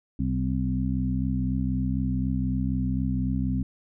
harmonic tone with a mistuned harmonic, 64 Hz, C2, 38 cents flat, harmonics 1 / 2 / 3 / 4, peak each -29 / -29 / -29 / -29 dBFS, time 0.19-3.63 s, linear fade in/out 5 ms, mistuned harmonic 4, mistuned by +19 cents, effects none

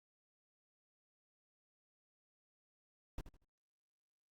brown noise with echo, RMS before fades -41 dBFS, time 3.18-3.21 s, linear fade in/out 2 ms, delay 79 ms, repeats 3, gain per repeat -11 dB, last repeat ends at 3.447 s, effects Opus 48 kbps

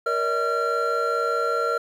triangle tone cluster, 470.2 / 572 / 637 / 1370 Hz, A#4 / D5 / D#5 / F6, +15 / -46 / +41 / -34 cents, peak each -24 / -28 / -29 / -22 dBFS, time 0.06-1.78 s, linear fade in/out 5 ms, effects 9-bit

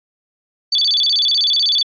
sine tone with vibrato, 3972 Hz, B7, 9 cents sharp, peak -12 dBFS, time 0.72-1.83 s, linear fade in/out 5 ms, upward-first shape square, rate 16 Hz, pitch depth 240 cents each way, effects resampled to 11025 Hz

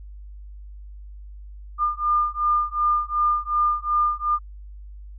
sine beating tone pair, 1204 / 1206.7 Hz, D6 / D6, +43 / +47 cents, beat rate 2.7 Hz, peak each -22 dBFS, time 1.78-4.39 s, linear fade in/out 50 ms, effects added 50 Hz sine -37 dBFS peak until 5.18 s

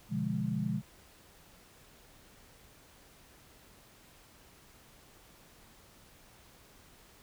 sine chord, B diminished seventh, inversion none, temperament equal with one note detuned, 124.19 / 146.83 / 174.61 / 207.7 Hz, B2 / D3 / F3 / Ab3, +10 / 0 / 0 / 0 cents, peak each -37 / -37 / -36 / -34 dBFS, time 0.09-0.82 s, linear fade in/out 50 ms, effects pink hiss -59 dBFS RMS until 7.22 s

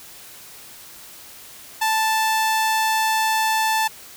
sawtooth tone, 880 Hz, A5, in tune, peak -14 dBFS, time 1.81-3.88 s, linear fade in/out 10 ms, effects white hiss -42 dBFS RMS until 4.16 s

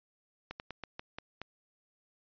slowing click train, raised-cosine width 0.3 ms, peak -24 dBFS, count 7, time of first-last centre 0.51-1.416 s, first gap 89 ms, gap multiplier 1.21, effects resampled to 11025 Hz

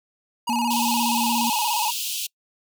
square tone with vibrato, 901 Hz, A5, 41 cents sharp, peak -23 dBFS, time 0.47-1.91 s, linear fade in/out 10 ms, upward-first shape square, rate 17 Hz, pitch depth 94 cents each way
sine tone with pitch glide, 236.3 to 234.4 Hz, A#3 to A#3, +24 to +10 cents, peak -24 dBFS, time 0.49-1.5 s, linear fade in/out 5 ms, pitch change -14 cents, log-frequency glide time 0.81-1.21 s
pink high-pass noise, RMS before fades -28 dBFS, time 0.7-2.27 s, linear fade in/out 10 ms, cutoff 2600 Hz, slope 96 dB/octave
effects noise-tail reverb RT60 0.1 s tail -26 dB re dry

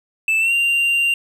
triangle tone with pitch glide, 2637 to 2776 Hz, E7 to F7, 0 to -11 cents, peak -13 dBFS, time 0.28-1.14 s, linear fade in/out 2 ms, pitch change +89 cents, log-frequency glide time 0.39-0.53 s, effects none

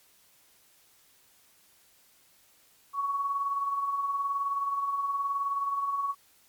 sine tone with tremolo, 1118 Hz, C#6, 14 cents sharp, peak -25 dBFS, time 2.93-6.15 s, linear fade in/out 50 ms, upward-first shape sine, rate 19 Hz, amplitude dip 45%, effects white hiss -62 dBFS RMS until 6.48 s + MP3 96 kbps

